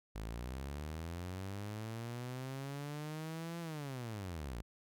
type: linear two-way sweep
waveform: sawtooth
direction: up then down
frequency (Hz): 51.4 to 170.7 to 51.4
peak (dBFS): -37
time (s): 0.15-4.62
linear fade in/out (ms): 10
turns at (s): 3.6
effects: none